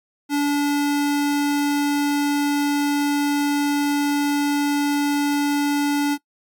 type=tone; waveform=square; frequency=288.4 Hz; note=D4; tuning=31 cents flat; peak=-18 dBFS; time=0.29-6.18 s; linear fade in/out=50 ms; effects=noise-tail reverb RT60 0.1 s tail -21 dB re dry + MP3 96 kbps